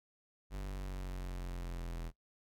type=exponential sweep; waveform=45% pulse; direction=down; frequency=49 to 41.61 Hz; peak=-39 dBFS; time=0.5-2.12 s; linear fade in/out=50 ms; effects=noise-tail reverb RT60 0.1 s tail -19 dB re dry